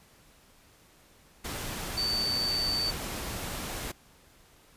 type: tone in noise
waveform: sine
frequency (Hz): 4561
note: C#8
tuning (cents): +49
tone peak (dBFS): -27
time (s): 1.97-2.91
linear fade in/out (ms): 10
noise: pink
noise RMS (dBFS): -36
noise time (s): 1.44-3.92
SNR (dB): +6
effects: pink hiss -59 dBFS RMS until 4.76 s + resampled to 32000 Hz